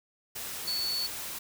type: tone in noise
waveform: sine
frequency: 4442 Hz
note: C#8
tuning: 3 cents sharp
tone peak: -29 dBFS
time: 0.67-1.07 s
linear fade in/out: 10 ms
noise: white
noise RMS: -38 dBFS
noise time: 0.35-1.39 s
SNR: +6 dB
effects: none